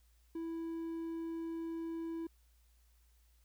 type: tone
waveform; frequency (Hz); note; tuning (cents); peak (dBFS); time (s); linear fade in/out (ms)
triangle; 329.6; E4; 0; -36; 0.35-2.27; 5
effects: added 58 Hz sine -65 dBFS peak until 3.44 s + white hiss -75 dBFS RMS until 3.44 s